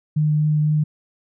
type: tone with vibrato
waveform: sine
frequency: 151.8 Hz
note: D#3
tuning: 42 cents flat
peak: -15 dBFS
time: 0.16-0.84 s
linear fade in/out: 10 ms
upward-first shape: triangle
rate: 4 Hz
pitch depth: 10 cents each way
effects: none